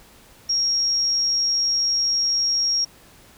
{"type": "tone", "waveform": "sine", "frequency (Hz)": 5588, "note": "F8", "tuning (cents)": 0, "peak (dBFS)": -18, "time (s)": [0.49, 2.85], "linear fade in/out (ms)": 10, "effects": ["pink hiss -50 dBFS RMS until 3.37 s"]}